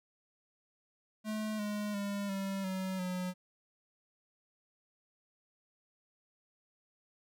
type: tone with pitch steps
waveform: square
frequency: 215.4 / 208.3 / 201.4 / 194.8 / 188.39 / 182.18 Hz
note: A3 / G#3 / G3 / G3 / F#3 / F#3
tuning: -37 / +5 / +47 / -11 / +31 / -27 cents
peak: -35 dBFS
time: 1.24-3.34 s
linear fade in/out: 50 ms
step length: 350 ms
effects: none